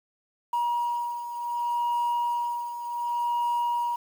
sine beating tone pair, 954 / 954.67 Hz, A#5 / A#5, +40 / +41 cents, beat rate 0.67 Hz, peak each -25 / -30 dBFS, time 0.53-3.96 s, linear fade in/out 5 ms, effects tanh soft clip ceiling -21 dBFS + 8-bit

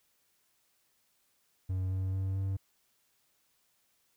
triangle tone with pitch steps, 93.3 / 94.38 / 95.48 / 96.59 Hz, F#2 / F#2 / G2 / G2, +15 / +35 / -45 / -25 cents, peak -28 dBFS, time 1.69-2.57 s, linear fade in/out 10 ms, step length 220 ms, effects white hiss -73 dBFS RMS until 4.16 s

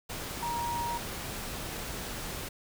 sine tone in noise, 944 Hz, A#5, 22 cents sharp, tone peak -31 dBFS, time 0.42-0.98 s, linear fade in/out 10 ms, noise pink, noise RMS -38 dBFS, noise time 0.09-2.49 s, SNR +4 dB, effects none

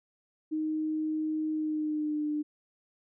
sine tone with pitch glide, 311.1 to 299.6 Hz, D#4 to D4, 0 to +35 cents, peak -28 dBFS, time 0.51-2.43 s, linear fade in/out 20 ms, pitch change -65 cents, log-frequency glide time 1.52-2.25 s, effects none

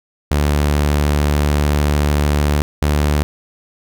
sawtooth tone pair in turn, 73.42 / 73.83 Hz, D2 / D2, 0 / +10 cents, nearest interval unison, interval 10 cents, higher second, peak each -9 dBFS, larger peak neither, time 0.31-2.62 / 2.82-3.23 s, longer first, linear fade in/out 0 ms, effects none

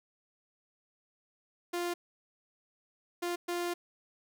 sawtooth tone bursts at uneven times, 349.2 Hz, F4, in tune, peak -28 dBFS, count 3, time 1.73-1.94 / 3.22-3.36 / 3.48-3.74 s, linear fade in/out 10 ms, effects none

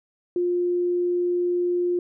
sine tone, 353.4 Hz, F4, 21 cents sharp, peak -20 dBFS, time 0.36-1.99 s, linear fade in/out 2 ms, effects none

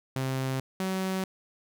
sawtooth tone pair in turn, 132.1 / 188.88 Hz, C3 / F#3, +17 / +36 cents, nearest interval tritone, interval 619 cents, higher second, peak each -24 dBFS, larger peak neither, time 0.16-0.6 / 0.8-1.24 s, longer neither, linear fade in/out 2 ms, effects none

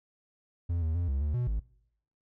triangle tone with pitch steps, 85.7 / 79.8 / 87 / 68.2 / 74.3 / 122.5 / 53.3 Hz, F2 / D#2 / F2 / C#2 / D2 / B2 / G#1, -32 / +44 / -6 / -28 / +21 / -14 / +46 cents, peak -25 dBFS, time 0.69-1.6 s, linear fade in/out 10 ms, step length 130 ms, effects noise-tail reverb RT60 0.8 s tail -25 dB re dry

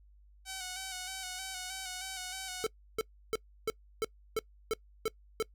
5% pulse tone with vibrato, 749 Hz, F#5, 21 cents sharp, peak -27 dBFS, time 0.45-2.68 s, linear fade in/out 50 ms, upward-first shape square, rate 3.2 Hz, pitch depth 33 cents each way
square tone bursts, 441.8 Hz, A4, 7 cents sharp, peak -29 dBFS, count 9, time 2.64-5.425 s, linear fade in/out 0 ms, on 25 ms, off 320 ms
effects noise-tail reverb RT60 0.1 s tail -23 dB re dry + added 50 Hz sine -57 dBFS peak until 5.54 s

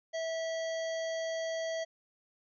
harmonic tone, 652 Hz, E5, 19 cents flat, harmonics 1 / 3 / 5 / 7 / 9 / 10, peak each -33 / -43 / -47 / -50 / -52 / -53 dBFS, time 0.13-1.85 s, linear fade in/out 20 ms, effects none

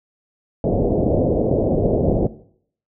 white low-pass noise, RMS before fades -18 dBFS, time 0.64-2.27 s, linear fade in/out 2 ms, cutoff 620 Hz, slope 48 dB/octave, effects noise-tail reverb RT60 0.6 s tail -17 dB re dry

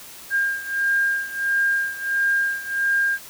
sine beating tone pair, 1606 / 1607.5 Hz, G6 / G6, +41 / +43 cents, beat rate 1.5 Hz, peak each -21 / -24 dBFS, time 0.3-3.19 s, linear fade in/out 50 ms, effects white hiss -41 dBFS RMS until 3.29 s

